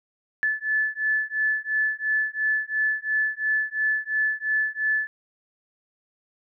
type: beating tone pair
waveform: sine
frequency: 1734 / 1736.9 Hz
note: A6 / A6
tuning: -26 / -23 cents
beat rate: 2.9 Hz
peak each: -25 dBFS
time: 0.43-5.07 s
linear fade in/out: 0 ms
effects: none